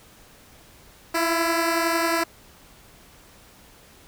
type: beating tone pair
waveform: 10% pulse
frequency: 331.5 / 342.5 Hz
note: E4 / F4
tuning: +10 / -34 cents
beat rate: 11 Hz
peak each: -13 / -20 dBFS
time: 1.14-2.24 s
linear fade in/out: 10 ms
effects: pink hiss -51 dBFS RMS until 4.07 s